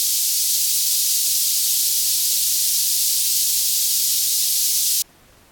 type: high-pass noise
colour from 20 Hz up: pink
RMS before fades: -19 dBFS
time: 0-5.02 s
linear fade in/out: 0 ms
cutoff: 4400 Hz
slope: 24 dB/octave
effects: pink hiss -52 dBFS RMS until 5.51 s + AAC 64 kbps